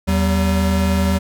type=tone pair together; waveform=square; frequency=80.26 / 191.2 Hz; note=E2 / G3; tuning=-46 / -43 cents; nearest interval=octave + minor third; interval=1503 cents; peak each=-18 dBFS; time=0.07-1.19 s; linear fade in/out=20 ms; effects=none